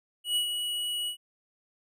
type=tone with ADSR envelope; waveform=square; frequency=2924 Hz; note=F#7; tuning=21 cents flat; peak=-24 dBFS; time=0.24-1.17 s; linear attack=120 ms; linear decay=97 ms; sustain=-6 dB; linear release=92 ms; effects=none

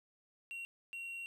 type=tone bursts at uneven times; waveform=triangle; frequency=2744 Hz; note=F7; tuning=31 cents flat; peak=-40 dBFS; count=2; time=0.51-0.65 / 0.93-1.26 s; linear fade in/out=0 ms; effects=none

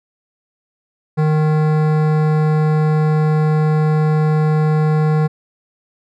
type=tone with hard clipping; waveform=sine; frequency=154.3 Hz; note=D#3; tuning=14 cents flat; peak=-14 dBFS; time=1.17-5.28 s; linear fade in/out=20 ms; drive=16 dB; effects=none

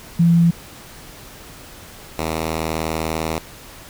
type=tone pair in turn; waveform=sine / 5% pulse; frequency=169.3 / 80.1 Hz; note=E3 / E2; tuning=+46 / -49 cents; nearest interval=octave + minor second; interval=1295 cents; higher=first; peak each=-10 dBFS; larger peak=neither; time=0.19-0.51 / 2.18-3.39 s; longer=second; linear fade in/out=10 ms; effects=pink hiss -40 dBFS RMS until 3.89 s

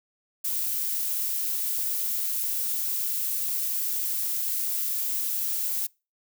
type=noise; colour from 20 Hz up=violet; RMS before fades=-28 dBFS; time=0.44-5.87 s; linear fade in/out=10 ms; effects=noise-tail reverb RT60 0.3 s tail -26 dB re dry

